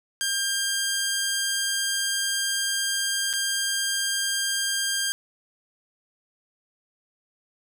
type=tone with dropouts; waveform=10% pulse; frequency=1599 Hz; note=G6; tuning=34 cents sharp; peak=-15 dBFS; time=0.21-5.12 s; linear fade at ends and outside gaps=0 ms; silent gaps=3.33-3.336 s; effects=none